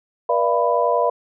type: tone cluster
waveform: sine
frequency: 479.9 / 592 / 682 / 993 Hz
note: B4 / D5 / F5 / B5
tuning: -50 / +14 / -41 / +9 cents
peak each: -21 dBFS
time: 0.29-1.1 s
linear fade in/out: 5 ms
effects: none